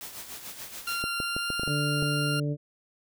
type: noise with tremolo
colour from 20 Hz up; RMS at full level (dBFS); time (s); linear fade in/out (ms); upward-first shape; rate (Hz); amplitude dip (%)
white; -39; 0.01-1.02; 0; sine; 6.9; 55
type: tone with pitch glide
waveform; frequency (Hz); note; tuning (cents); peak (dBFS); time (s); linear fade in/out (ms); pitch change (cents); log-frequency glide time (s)
20% pulse; 1386 to 1395.6; F6 to F6; -14 to -2; -24; 0.87-2.4; 5; +12; 1.15-1.49
type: clicks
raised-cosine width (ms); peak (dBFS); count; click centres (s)
2; -20; 8; 1.04 / 1.202 / 1.365 / 1.503 / 1.596 / 1.634 / 1.677 / 2.025
type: harmonic tone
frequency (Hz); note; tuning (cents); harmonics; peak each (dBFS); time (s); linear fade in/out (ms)
146.4; D3; -5; 1 / 2 / 3 / 4; -27 / -33 / -37 / -39; 1.66-2.57; 50
effects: none